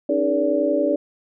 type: tone cluster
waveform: sine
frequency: 278.2 / 308.7 / 410.3 / 471.2 / 575 Hz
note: C#4 / D#4 / G#4 / A#4 / D5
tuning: +6 / -14 / -21 / +19 / -37 cents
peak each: -25 / -23 / -26 / -28 / -20 dBFS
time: 0.09-0.96 s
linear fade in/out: 5 ms
effects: none